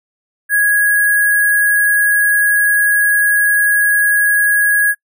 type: tone with sample-and-hold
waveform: sine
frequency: 1661.2 Hz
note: G#6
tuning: in tune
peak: -9 dBFS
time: 0.49-4.95 s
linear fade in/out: 50 ms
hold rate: 11025 Hz
effects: noise-tail reverb RT60 0.1 s tail -26 dB re dry